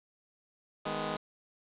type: chord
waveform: 10% pulse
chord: G# minor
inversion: second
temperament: just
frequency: 155.74 / 207.7 / 249.2 Hz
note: D#3 / G#3 / B3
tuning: +2 / 0 / +16 cents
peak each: -30 / -28 / -31 dBFS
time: 0.85-1.17 s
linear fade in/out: 10 ms
effects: resampled to 8000 Hz + 8-bit